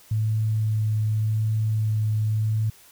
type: tone with vibrato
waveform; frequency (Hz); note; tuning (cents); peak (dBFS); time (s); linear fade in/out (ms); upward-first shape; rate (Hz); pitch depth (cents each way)
sine; 108.6; A2; -22; -20; 0.11-2.7; 5; sine; 0.87; 12
effects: white hiss -52 dBFS RMS until 2.91 s